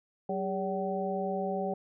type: harmonic tone with a mistuned harmonic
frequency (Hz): 190.3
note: F#3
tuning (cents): +49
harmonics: 1 / 2 / 3 / 4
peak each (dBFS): -35 / -35 / -35 / -35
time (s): 0.29-1.74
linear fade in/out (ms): 5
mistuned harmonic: 2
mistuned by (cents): +94
effects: none